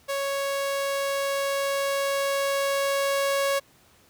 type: tone with level ramp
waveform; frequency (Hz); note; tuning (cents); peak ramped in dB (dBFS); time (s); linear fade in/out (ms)
sawtooth; 554.4; C#5; 0; -22 to -18; 0.08-3.6; 20
effects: pink hiss -58 dBFS RMS until 4.09 s + high-pass 60 Hz 12 dB/octave